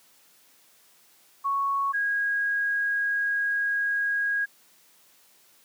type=tone pair in turn; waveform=sine; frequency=1108.7 / 1641.4 Hz; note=C#6 / G#6; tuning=0 / -21 cents; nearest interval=perfect fifth; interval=679 cents; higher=second; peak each=-23 dBFS; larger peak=neither; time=1.44-1.93 / 1.93-4.46 s; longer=second; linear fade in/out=20 ms; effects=white hiss -59 dBFS RMS until 5.64 s + high-pass 150 Hz 12 dB/octave